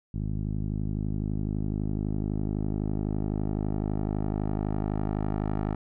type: tone with low-pass filter sweep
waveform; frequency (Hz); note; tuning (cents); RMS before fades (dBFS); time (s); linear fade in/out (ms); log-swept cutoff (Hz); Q
10% pulse; 51.91; G#1; 0; -29; 0.14-5.75; 5; 180 to 1100; 0.85
effects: none